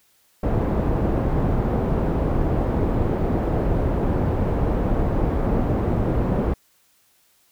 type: low-pass noise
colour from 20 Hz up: pink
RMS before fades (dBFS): -21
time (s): 0.43-6.54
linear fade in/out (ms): 5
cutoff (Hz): 630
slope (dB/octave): 12
effects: white hiss -61 dBFS RMS until 7.51 s